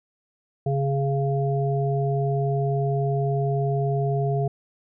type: harmonic tone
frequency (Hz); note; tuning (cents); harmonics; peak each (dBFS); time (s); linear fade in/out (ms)
138.2; C#3; -5; 1 / 3 / 5; -22 / -27 / -29; 0.66-4.48; 5
effects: none